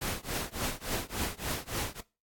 pink noise with tremolo, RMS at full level -31 dBFS, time 0.01-2.01 s, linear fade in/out 10 ms, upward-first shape triangle, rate 3.5 Hz, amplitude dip 100%, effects noise-tail reverb RT60 0.3 s tail -21 dB re dry + AAC 64 kbps

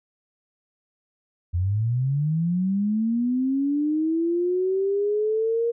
sine linear sweep, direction up, 83.8 to 471.9 Hz, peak -20 dBFS, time 1.53-5.72 s, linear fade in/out 20 ms, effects none

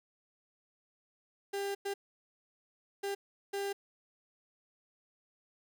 35% pulse tone bursts at uneven times, 398.4 Hz, G4, 28 cents sharp, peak -32 dBFS, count 4, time 1.53-1.75 / 1.85-1.94 / 3.03-3.15 / 3.53-3.73 s, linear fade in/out 10 ms, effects none

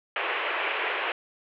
white band-pass noise, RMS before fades -29 dBFS, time 0.16-1.12 s, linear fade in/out 2 ms, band 360 to 2900 Hz, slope 48 dB/octave, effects none

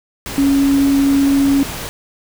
sine tone in noise, 277.2 Hz, C#4, in tune, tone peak -10 dBFS, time 0.38-1.63 s, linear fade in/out 0 ms, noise pink, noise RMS -26 dBFS, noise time 0.26-1.89 s, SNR +13 dB, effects none

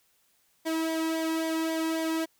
sawtooth tone with flanger, 322.8 Hz, E4, 36 cents flat, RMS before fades -29 dBFS, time 0.65-2.26 s, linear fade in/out 20 ms, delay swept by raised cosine 0.72 to 1.42 ms, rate 3.7 Hz, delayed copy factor -0.7, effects white hiss -68 dBFS RMS until 2.39 s

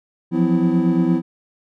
triangle tone cluster, 171.2 / 179.9 / 254.2 / 329.6 Hz, F3 / F#3 / C4 / E4, -34 / -48 / -50 / 0 cents, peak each -18 dBFS, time 0.31-1.22 s, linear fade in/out 50 ms, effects none

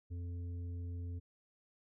harmonic tone, 87.31 Hz, F2, in tune, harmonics 1 / 3 / 5, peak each -39 / -53 / -60 dBFS, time 0.1-1.2 s, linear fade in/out 20 ms, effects none

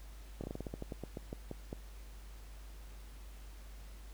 slowing click train, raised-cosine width 2 ms, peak -27 dBFS, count 15, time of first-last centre 0.41-1.729 s, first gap 28 ms, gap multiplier 1.17, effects added 50 Hz sine -48 dBFS peak until 4.13 s + pink hiss -60 dBFS RMS until 4.13 s

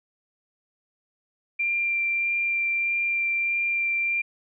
sine tone with vibrato, 2373 Hz, D7, 17 cents sharp, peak -22 dBFS, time 1.59-4.22 s, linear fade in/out 10 ms, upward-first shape sine, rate 1.6 Hz, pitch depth 9 cents each way, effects none

